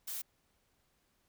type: noise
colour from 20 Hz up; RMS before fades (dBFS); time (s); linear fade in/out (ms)
blue; -40; 0.07-0.22; 10
effects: pink hiss -75 dBFS RMS until 1.28 s